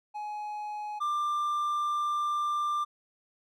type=tone pair in turn; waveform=triangle; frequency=840 / 1187.9 Hz; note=G#5 / D6; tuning=+19 / +19 cents; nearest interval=tritone; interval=600 cents; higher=second; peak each=-32 / -25 dBFS; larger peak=second; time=0.14-1 / 1-2.85 s; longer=second; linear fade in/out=20 ms; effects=none